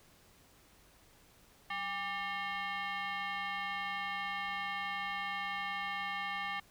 sine tone with frequency modulation, 186.1 Hz, F#3, 10 cents sharp, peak -35 dBFS, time 1.7-6.6 s, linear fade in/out 5 ms, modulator 990 Hz, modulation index 2.6, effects pink hiss -63 dBFS RMS until 6.7 s

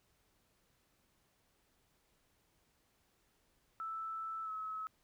sine tone with pitch glide, 1318.5 to 1288.4 Hz, E6 to E6, 0 to -40 cents, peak -39 dBFS, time 3.8-4.87 s, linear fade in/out 0 ms, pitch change -40 cents, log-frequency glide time 4.44-4.5 s, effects pink hiss -75 dBFS RMS until 5.03 s

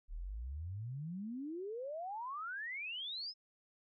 sine exponential sweep, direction up, 35.41 to 5274 Hz, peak -40 dBFS, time 0.08-3.34 s, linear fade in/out 50 ms, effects none

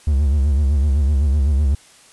triangle tone with vibrato, 71 Hz, C#2, 42 cents sharp, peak -11 dBFS, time 0.07-1.75 s, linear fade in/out 5 ms, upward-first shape sine, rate 7.9 Hz, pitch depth 120 cents each way, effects white hiss -48 dBFS RMS until 2.12 s + resampled to 24000 Hz

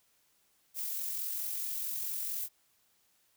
violet noise with amplitude modulation, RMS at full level -35 dBFS, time 0.74-2.49 s, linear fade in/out 50 ms, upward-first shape sine, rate 44.5 Hz, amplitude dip 30%, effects white hiss -71 dBFS RMS until 3.36 s

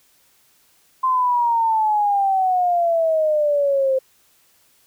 sine exponential sweep, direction down, 1046.5 to 522 Hz, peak -15 dBFS, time 1.03-3.99 s, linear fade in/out 10 ms, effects white hiss -58 dBFS RMS until 4.86 s

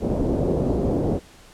white low-pass noise, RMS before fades -22 dBFS, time 0-1.2 s, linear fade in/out 50 ms, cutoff 510 Hz, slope 24 dB/octave, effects pink hiss -49 dBFS RMS until 1.53 s + low-pass 10000 Hz 12 dB/octave

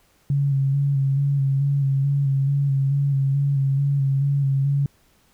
sine tone with vibrato, 138.59 Hz, C#3, in tune, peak -17 dBFS, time 0.3-4.86 s, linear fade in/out 2 ms, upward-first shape square, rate 2.3 Hz, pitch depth 26 cents each way, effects pink hiss -60 dBFS RMS until 5.33 s

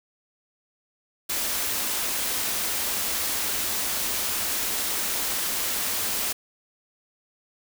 white band-stop noise, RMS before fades -27 dBFS, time 1.29-6.33 s, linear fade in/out 10 ms, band 110 to 170 Hz, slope 96 dB/octave, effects none

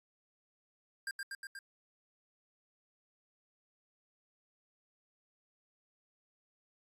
square tone with echo, 1600 Hz, G6, 35 cents sharp, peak -37 dBFS, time 1.07-1.11 s, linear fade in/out 2 ms, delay 120 ms, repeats 4, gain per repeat -2 dB, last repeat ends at 1.59 s, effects AAC 48 kbps

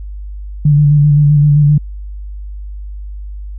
sine tone with vibrato, 146.83 Hz, D3, in tune, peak -5 dBFS, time 0.65-1.78 s, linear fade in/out 5 ms, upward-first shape square, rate 7.7 Hz, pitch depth 26 cents each way, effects added 50 Hz sine -23 dBFS peak until 3.58 s

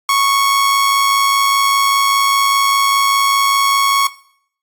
sawtooth tone with amplitude modulation, 1106 Hz, C#6, 4 cents flat, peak -6 dBFS, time 0.09-4.07 s, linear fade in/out 2 ms, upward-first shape sine, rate 105 Hz, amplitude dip 35%, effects noise-tail reverb RT60 0.6 s tail -17 dB re dry + AAC 64 kbps

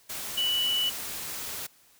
sine tone in noise, 2960 Hz, F#7, in tune, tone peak -24 dBFS, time 0.37-0.9 s, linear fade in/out 10 ms, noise white, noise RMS -36 dBFS, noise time 0.09-1.67 s, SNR +9 dB, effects white hiss -60 dBFS RMS until 1.99 s

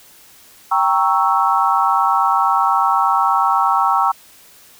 sine chord, G diminished seventh, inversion none, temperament equal, 784 / 932.3 / 1108.7 / 1318.5 Hz, G5 / Bb5 / Db6 / Fb6, 0 / 0 / 0 / 0 cents, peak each -18 dBFS, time 0.71-4.12 s, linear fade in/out 10 ms, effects white hiss -46 dBFS RMS until 4.79 s

